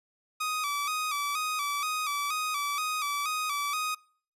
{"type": "tone with vibrato", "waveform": "sawtooth", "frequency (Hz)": 1200, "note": "D6", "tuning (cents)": 37, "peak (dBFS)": -25, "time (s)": [0.4, 3.95], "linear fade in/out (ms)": 10, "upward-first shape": "square", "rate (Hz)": 2.1, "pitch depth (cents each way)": 69, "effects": ["noise-tail reverb RT60 0.5 s tail -25 dB re dry", "resampled to 32000 Hz"]}